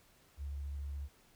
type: tone with vibrato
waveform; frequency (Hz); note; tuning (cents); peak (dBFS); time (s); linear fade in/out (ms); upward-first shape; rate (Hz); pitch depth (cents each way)
sine; 70.7; C#2; +35; -38; 0.37-1.09; 50; square; 14; 12
effects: pink hiss -66 dBFS RMS until 1.35 s